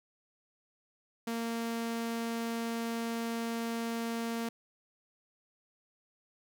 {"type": "tone", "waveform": "sawtooth", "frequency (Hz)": 230.6, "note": "A#3", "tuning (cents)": -19, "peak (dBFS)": -29, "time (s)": [1.27, 4.49], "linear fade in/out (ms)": 5, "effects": []}